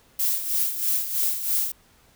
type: noise with tremolo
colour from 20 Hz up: violet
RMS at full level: -22 dBFS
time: 0.19-1.72 s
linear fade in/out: 5 ms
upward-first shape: sine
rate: 3.1 Hz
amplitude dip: 65%
effects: pink hiss -58 dBFS RMS until 2.15 s